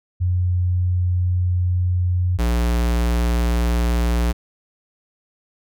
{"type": "tone pair in turn", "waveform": ["sine", "square"], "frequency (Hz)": [89.8, 59.08], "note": ["F2", "A#1"], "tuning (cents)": [49, 24], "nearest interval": "perfect fifth", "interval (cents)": 725, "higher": "first", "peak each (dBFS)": [-16, -17], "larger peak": "first", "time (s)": [[0.2, 2.38], [2.38, 4.33]], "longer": "first", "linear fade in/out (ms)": 20, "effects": []}